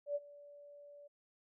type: tone with ADSR envelope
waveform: sine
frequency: 578 Hz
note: D5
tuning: 28 cents flat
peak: -32 dBFS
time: 0.06-1.08 s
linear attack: 94 ms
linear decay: 35 ms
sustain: -21 dB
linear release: 15 ms
effects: none